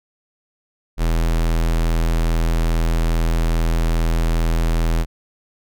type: tone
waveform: square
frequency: 41.2 Hz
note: E1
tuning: in tune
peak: -16 dBFS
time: 0.97-5.06 s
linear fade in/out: 50 ms
effects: none